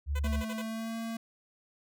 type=tone; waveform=sine; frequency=71.7 Hz; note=D2; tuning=41 cents flat; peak=-28 dBFS; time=0.06-0.44 s; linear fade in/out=50 ms
type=tone bursts; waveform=10% pulse; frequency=505 Hz; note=B4; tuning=39 cents sharp; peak=-30 dBFS; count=6; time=0.15-0.62 s; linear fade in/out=10 ms; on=45 ms; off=40 ms
type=tone with pitch glide; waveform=square; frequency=220 to 227.1 Hz; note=A3 to A#3; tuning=0 to -45 cents; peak=-35 dBFS; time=0.24-1.17 s; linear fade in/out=5 ms; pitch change=+55 cents; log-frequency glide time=0.54-0.97 s
effects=none